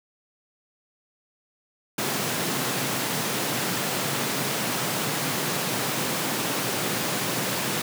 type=high-pass noise; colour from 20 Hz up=pink; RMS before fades=-27 dBFS; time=1.98-7.82 s; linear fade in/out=5 ms; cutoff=120 Hz; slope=48 dB/octave; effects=none